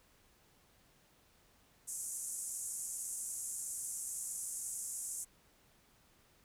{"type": "band-pass noise", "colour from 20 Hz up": "pink", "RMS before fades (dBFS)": -42, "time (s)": [1.87, 5.25], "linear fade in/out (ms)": 20, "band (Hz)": [6800, 11000], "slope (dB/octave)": 48, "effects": ["pink hiss -68 dBFS RMS until 6.44 s"]}